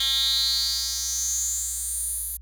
10% pulse tone with high-pass filter sweep, 269.5 Hz, C#4, 49 cents flat, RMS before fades -26 dBFS, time 0-2.37 s, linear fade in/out 5 ms, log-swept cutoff 3300 to 11000 Hz, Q 6.4, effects added 60 Hz sine -41 dBFS peak until 2.41 s

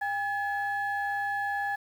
sine tone pair together, 806 / 1707.9 Hz, G5 / G#6, +48 / +48 cents, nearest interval octave + minor second, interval 1300 cents, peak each -29 / -30 dBFS, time 0.01-1.76 s, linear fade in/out 10 ms, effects tanh soft clip ceiling -22 dBFS + 9-bit

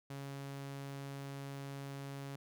sawtooth tone, 138.7 Hz, C#3, 1 cent sharp, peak -39 dBFS, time 0.1-2.36 s, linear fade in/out 5 ms, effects none

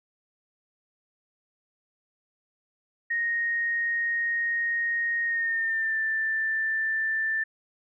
sine tone with pitch glide, 1864.7 to 1773.3 Hz, A#6 to A6, 0 to +13 cents, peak -24 dBFS, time 3.1-7.44 s, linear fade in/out 10 ms, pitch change -87 cents, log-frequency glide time 5.25-5.98 s, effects none

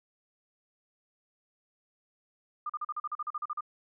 sine tone bursts, 1210 Hz, D#6, 49 cents flat, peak -31 dBFS, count 13, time 2.66-3.608 s, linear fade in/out 5 ms, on 36 ms, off 40 ms, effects none

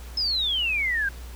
sine exponential sweep, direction down, 5220 to 1555 Hz, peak -22 dBFS, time 0.17-1.09 s, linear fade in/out 5 ms, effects added 60 Hz sine -37 dBFS peak until 1.35 s + pink hiss -47 dBFS RMS until 1.35 s

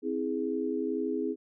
sine chord, C augmented, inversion none, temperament equal with one note detuned, 261.6 / 323.8 / 415.3 Hz, C4 / E4 / G#4, 0 / -31 / 0 cents, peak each -33 / -33 / -32 dBFS, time 0.02-1.36 s, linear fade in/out 50 ms, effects none

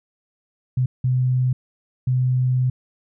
sine tone bursts at uneven times, 127.3 Hz, C3, 47 cents flat, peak -16 dBFS, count 3, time 0.77-0.86 / 1.04-1.53 / 2.07-2.7 s, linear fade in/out 5 ms, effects none

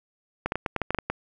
clicks, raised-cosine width 0.5 ms, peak -11 dBFS, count 10, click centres 0.46 / 0.521 / 0.556 / 0.662 / 0.763 / 0.817 / 0.906 / 0.947 / 0.987 / 1.1 s, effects none

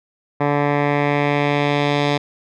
10% pulse tone with low-pass filter sweep, 144.8 Hz, D3, 24 cents flat, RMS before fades -18 dBFS, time 0.4-2.18 s, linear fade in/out 10 ms, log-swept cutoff 1500 to 4000 Hz, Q 1.6, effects none

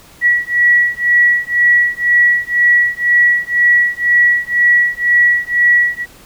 sine beating tone pair, 1932 / 1934 Hz, B6 / B6, -39 / -37 cents, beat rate 2 Hz, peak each -12 dBFS, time 0.21-6.06 s, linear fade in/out 50 ms, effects pink hiss -42 dBFS RMS until 6.25 s

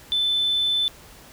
sine tone, 3520 Hz, A7, in tune, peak -18 dBFS, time 0.12-0.88 s, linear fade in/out 0 ms, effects tanh soft clip ceiling -15 dBFS + pink hiss -47 dBFS RMS until 1.32 s

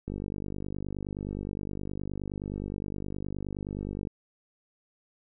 click train, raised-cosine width 3 ms, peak -22 dBFS, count 199, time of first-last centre 0.08-4.072 s, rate 49.6 Hz, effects none

